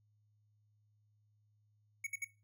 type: tone bursts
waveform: square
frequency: 2226 Hz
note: C#7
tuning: 7 cents sharp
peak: -37 dBFS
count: 3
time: 2.04-2.246 s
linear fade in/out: 5 ms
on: 28 ms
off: 61 ms
effects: noise-tail reverb RT60 0.3 s tail -17 dB re dry + added 105 Hz sine -70 dBFS peak until 2.43 s

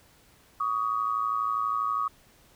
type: tone pair together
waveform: sine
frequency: 1132.2 / 1244.5 Hz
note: C#6 / D#6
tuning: +36 / 0 cents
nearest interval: major second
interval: 164 cents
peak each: -28 / -28 dBFS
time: 0.6-2.08 s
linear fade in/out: 5 ms
effects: pink hiss -59 dBFS RMS until 2.55 s

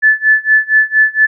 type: tone with tremolo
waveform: sine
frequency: 1740 Hz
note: A6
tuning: 20 cents flat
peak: -4 dBFS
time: 0.02-1.27 s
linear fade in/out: 20 ms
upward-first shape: sine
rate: 4.3 Hz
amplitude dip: 95%
effects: none

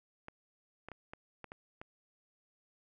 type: clicks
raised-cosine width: 0.5 ms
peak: -30 dBFS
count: 7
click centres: 0.284 / 0.886 / 0.917 / 1.135 / 1.443 / 1.519 / 1.815 s
effects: none

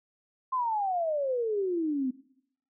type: exponential sweep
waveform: sine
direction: down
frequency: 1061 to 250 Hz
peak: -26 dBFS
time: 0.52-2.11 s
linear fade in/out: 10 ms
effects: noise-tail reverb RT60 0.7 s tail -19 dB re dry

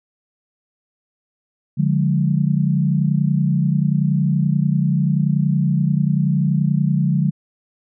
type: chord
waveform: sine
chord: D diminished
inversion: none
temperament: equal with one note detuned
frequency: 146.83 / 177.97 / 207.7 Hz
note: D3 / F3 / Ab3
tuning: 0 / +33 / 0 cents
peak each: -17 / -19 / -22 dBFS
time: 1.77-7.31 s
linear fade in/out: 20 ms
effects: none

